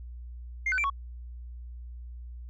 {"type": "tone with pitch steps", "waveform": "sine", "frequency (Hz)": [2114, 1511, 2349, 1112], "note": ["C7", "F#6", "D7", "C#6"], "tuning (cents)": [17, 36, 0, 5], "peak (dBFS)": -23, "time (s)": [0.66, 0.9], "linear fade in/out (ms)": 5, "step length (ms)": 60, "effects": ["tanh soft clip ceiling -23 dBFS", "added 60 Hz sine -39 dBFS peak until 2.49 s"]}